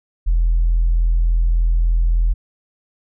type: tone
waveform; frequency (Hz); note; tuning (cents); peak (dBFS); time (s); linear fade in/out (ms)
sine; 41.73; E1; +22; -11; 0.26-2.34; 20
effects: tanh soft clip ceiling -9 dBFS